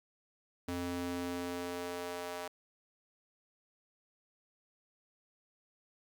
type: tone with high-pass filter sweep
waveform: square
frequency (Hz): 88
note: F2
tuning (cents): +14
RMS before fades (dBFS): -39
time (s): 0.68-2.48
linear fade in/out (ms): 5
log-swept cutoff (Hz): 180 to 610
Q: 1.5
effects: 11-bit